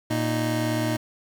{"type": "tone pair together", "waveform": "25% pulse", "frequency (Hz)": [116.54, 310.5], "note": ["A#2", "D#4"], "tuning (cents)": [0, -3], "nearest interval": "octave + perfect fourth", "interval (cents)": 1697, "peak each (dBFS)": -22, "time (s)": [0.1, 0.97], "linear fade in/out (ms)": 10, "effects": ["9-bit"]}